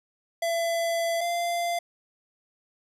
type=tone pair in turn; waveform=square; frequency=672 / 690.1 Hz; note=E5 / F5; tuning=+33 / -21 cents; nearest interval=unison; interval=46 cents; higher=second; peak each=-25 / -26 dBFS; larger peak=first; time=0.42-1.21 / 1.21-1.79 s; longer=first; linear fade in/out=5 ms; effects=resampled to 32000 Hz + 10-bit